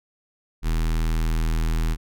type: tone with notch filter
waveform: square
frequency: 40.31 Hz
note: E1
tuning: 38 cents flat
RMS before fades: -22 dBFS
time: 0.62-1.97 s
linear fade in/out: 50 ms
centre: 580 Hz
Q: 1.2
effects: none